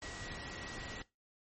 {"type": "tone in noise", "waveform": "sine", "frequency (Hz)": 1921, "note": "B6", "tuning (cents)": -48, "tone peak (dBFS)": -49, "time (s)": [0.02, 1.02], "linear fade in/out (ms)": 2, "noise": "pink", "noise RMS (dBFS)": -45, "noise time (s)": [0.02, 1.02], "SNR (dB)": -7, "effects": ["noise-tail reverb RT60 0.2 s tail -18 dB re dry", "MP3 32 kbps"]}